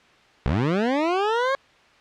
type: linear sweep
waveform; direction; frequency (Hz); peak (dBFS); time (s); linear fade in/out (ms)
20% pulse; up; 55.3 to 553; -15; 0.46-1.55; 0
effects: white hiss -54 dBFS RMS until 2 s + low-pass 3000 Hz 12 dB/octave